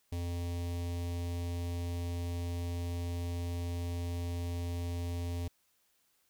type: tone with notch filter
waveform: square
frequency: 86.6 Hz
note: F2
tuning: 14 cents flat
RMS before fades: -36 dBFS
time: 0.12-5.48 s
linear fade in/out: 5 ms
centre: 1400 Hz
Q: 0.97
effects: white hiss -73 dBFS RMS until 6.29 s